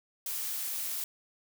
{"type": "noise", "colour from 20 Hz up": "blue", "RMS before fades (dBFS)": -35, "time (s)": [0.26, 1.04], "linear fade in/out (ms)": 2, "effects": []}